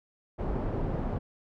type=low-pass noise; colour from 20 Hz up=pink; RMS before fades=-31 dBFS; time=0.38-1.19 s; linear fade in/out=20 ms; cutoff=660 Hz; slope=12 dB/octave; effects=none